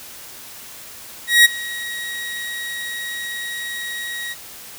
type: tone with ADSR envelope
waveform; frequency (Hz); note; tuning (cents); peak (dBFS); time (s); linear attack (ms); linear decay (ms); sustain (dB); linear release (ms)
30% pulse; 1898; A#6; +31; -3; 1.27-4.35; 180; 17; -20; 34
effects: white hiss -38 dBFS RMS until 4.78 s